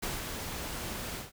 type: noise with ADSR envelope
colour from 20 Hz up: pink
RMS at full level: -34 dBFS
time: 0.02-1.32 s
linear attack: 15 ms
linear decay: 170 ms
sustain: -4 dB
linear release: 160 ms
effects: none